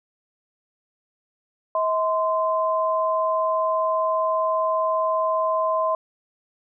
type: tone pair together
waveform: sine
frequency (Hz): 640 / 1034.9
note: D#5 / C6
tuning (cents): +49 / -19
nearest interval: minor sixth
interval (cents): 832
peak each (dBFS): -22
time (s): 1.75-5.95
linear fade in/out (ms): 2
effects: none